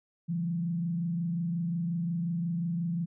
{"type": "tone with frequency modulation", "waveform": "sine", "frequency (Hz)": 170, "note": "F3", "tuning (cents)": -46, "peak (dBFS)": -28, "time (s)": [0.28, 3.06], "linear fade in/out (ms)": 20, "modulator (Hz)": 25.6, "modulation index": 0.48, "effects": []}